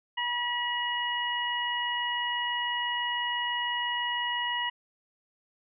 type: harmonic tone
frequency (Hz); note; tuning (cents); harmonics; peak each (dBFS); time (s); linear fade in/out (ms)
966; B5; -39; 1 / 2 / 3; -32 / -32 / -32; 0.17-4.7; 10
effects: none